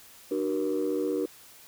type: tone cluster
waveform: sine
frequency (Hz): 300.7 / 376.2 / 475.1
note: D4 / F#4 / A#4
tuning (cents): +41 / +29 / +33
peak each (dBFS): -29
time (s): 0.31-1.26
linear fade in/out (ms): 5
effects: tanh soft clip ceiling -20 dBFS + white hiss -52 dBFS RMS until 1.67 s